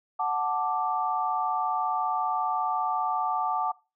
sine chord, D major, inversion first, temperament equal, 740 / 880 / 1174.7 Hz, F#5 / A5 / D6, 0 / 0 / 0 cents, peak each -29 dBFS, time 0.19-3.72 s, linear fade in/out 10 ms, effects noise-tail reverb RT60 0.3 s tail -22 dB re dry

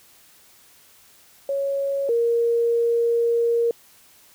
sine tone pair in turn, 554.4 / 467.7 Hz, C#5 / A#4, 0 / +6 cents, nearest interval minor third, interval 294 cents, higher first, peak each -21 / -17 dBFS, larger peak second, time 1.49-2.09 / 2.09-3.71 s, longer second, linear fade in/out 2 ms, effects white hiss -53 dBFS RMS until 4.34 s

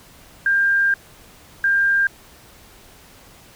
sine tone bursts at uneven times, 1597 Hz, G6, 32 cents sharp, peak -14 dBFS, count 2, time 0.46-0.94 / 1.64-2.07 s, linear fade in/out 2 ms, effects pink hiss -47 dBFS RMS until 3.55 s

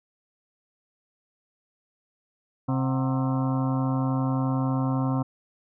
harmonic tone with a mistuned harmonic, 131.9 Hz, C3, 14 cents sharp, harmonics 1 / 2 / 4 / 5 / 6 / 7 / 8 / 9 / 10, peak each -25 / -26 / -37 / -42 / -37 / -39 / -37 / -44 / -42 dBFS, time 2.68-5.23 s, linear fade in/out 10 ms, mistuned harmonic 6, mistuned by -93 cents, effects none

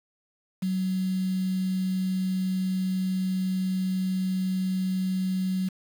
sine tone with quantisation, 187 Hz, F#3, 19 cents sharp, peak -24 dBFS, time 0.62-5.69 s, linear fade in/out 10 ms, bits 7, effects none

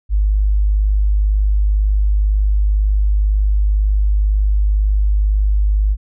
sine tone, 51 Hz, G#1, 31 cents flat, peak -11 dBFS, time 0.09-5.97 s, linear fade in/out 50 ms, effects none

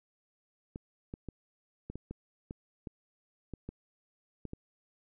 clicks, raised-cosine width 3 ms, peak -27 dBFS, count 12, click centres 0.759 / 1.139 / 1.287 / 1.9 / 1.956 / 2.11 / 2.509 / 2.872 / 3.537 / 3.69 / 4.453 / 4.534 s, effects none

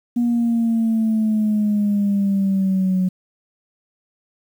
sine exponential sweep, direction down, 240.3 to 183.8 Hz, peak -14 dBFS, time 0.16-3.09 s, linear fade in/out 10 ms, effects tanh soft clip ceiling -12 dBFS + 8-bit

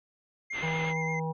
triangle tone with vibrato, 2093 Hz, C7, in tune, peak -31 dBFS, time 0.5-1.2 s, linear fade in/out 10 ms, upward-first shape sine, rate 8.6 Hz, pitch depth 31 cents each way
white low-pass noise, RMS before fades -39 dBFS, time 0.52-0.94 s, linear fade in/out 50 ms, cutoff 3400 Hz, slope 48 dB/octave
harmonic tone, 160.7 Hz, E3, 44 cents flat, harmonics 1 / 3 / 5 / 6, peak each -31 / -36 / -38 / -39 dBFS, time 0.62-1.33 s, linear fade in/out 20 ms
effects resampled to 16000 Hz

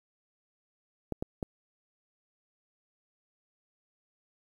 clicks, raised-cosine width 2 ms, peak -19 dBFS, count 3, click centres 1.123 / 1.225 / 1.428 s, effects 9-bit

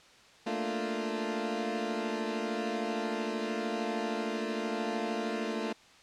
20% pulse chord, Bb major seventh, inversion third, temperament equal, 220 / 233.1 / 293.7 / 349.2 Hz, A3 / Bb3 / D4 / F4, 0 / 0 / 0 / 0 cents, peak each -30 / -33 / -35 / -33 dBFS, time 0.46-5.73 s, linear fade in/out 10 ms, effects white hiss -57 dBFS RMS until 6.02 s + low-pass 5000 Hz 12 dB/octave

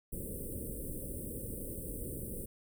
pink band-stop noise, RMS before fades -41 dBFS, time 0.12-2.46 s, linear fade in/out 10 ms, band 560 to 8400 Hz, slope 96 dB/octave, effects none

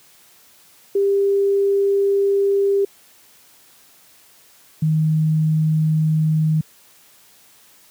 sine tone pair in turn, 397.4 / 156.53 Hz, G4 / D#3, +24 / +11 cents, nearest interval octave + major third, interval 1613 cents, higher first, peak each -14 dBFS, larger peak neither, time 0.95-2.85 / 4.82-6.61 s, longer first, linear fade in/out 5 ms, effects white hiss -51 dBFS RMS until 7.9 s + high-pass 80 Hz 12 dB/octave

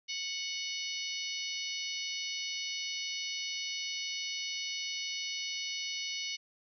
harmonic tone, 737 Hz, F#5, 7 cents flat, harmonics 3 / 4 / 5 / 6 / 7 / 8, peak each -41 / -40 / -44 / -42 / -44 / -44 dBFS, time 0.08-6.37 s, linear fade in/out 20 ms, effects none

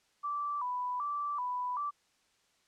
sine tone with vibrato, 1075 Hz, C6, 47 cents sharp, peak -32 dBFS, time 0.23-1.91 s, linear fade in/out 20 ms, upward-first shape square, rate 1.3 Hz, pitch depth 140 cents each way, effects white hiss -71 dBFS RMS until 2.67 s + low-pass 7000 Hz 12 dB/octave

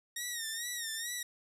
10% pulse tone with vibrato, 1862 Hz, A#6, 2 cents flat, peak -27 dBFS, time 0.16-1.23 s, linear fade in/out 5 ms, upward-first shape sine, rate 2.3 Hz, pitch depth 89 cents each way, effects resampled to 32000 Hz + 11-bit

